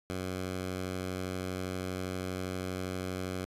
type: tone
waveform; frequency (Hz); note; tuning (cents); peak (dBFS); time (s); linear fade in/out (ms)
10% pulse; 92.5; F#2; 0; -26; 0.1-3.45; 0
effects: resampled to 32000 Hz